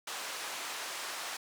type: band-pass noise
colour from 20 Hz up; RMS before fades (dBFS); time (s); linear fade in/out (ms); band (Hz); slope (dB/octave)
pink; -40; 0.07-1.37; 5; 800 to 9700; 12
effects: none